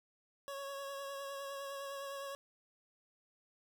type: tone with vibrato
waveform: 25% pulse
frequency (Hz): 554.4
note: C#5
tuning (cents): 0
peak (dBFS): -38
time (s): 0.48-2.35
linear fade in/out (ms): 0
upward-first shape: triangle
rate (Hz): 9.8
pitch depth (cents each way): 25
effects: none